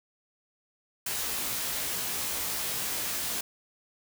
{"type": "noise with comb filter", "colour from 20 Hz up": "white", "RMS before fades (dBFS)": -32, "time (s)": [1.06, 3.41], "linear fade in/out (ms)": 5, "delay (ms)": 17, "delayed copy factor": 0.85, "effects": []}